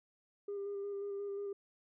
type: tone with vibrato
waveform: sine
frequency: 401.5 Hz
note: G4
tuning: 41 cents sharp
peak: -36 dBFS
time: 0.48-1.53 s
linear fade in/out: 5 ms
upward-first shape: square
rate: 5.6 Hz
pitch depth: 16 cents each way
effects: tanh soft clip ceiling -35 dBFS